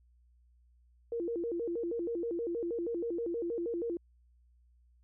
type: tone with vibrato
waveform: sine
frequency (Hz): 400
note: G4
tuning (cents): +35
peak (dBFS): -32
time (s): 1.12-3.97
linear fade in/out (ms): 2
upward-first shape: square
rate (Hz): 6.3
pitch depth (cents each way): 270
effects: added 60 Hz sine -62 dBFS peak until 5.03 s